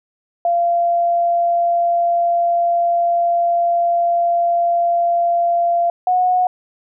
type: tone pair in turn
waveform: sine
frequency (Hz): 689 / 730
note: F5 / F#5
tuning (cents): -24 / -24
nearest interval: minor second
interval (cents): 100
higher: second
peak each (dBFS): -13 / -12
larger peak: second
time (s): 0.45-5.9 / 6.07-6.47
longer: first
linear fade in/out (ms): 2
effects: none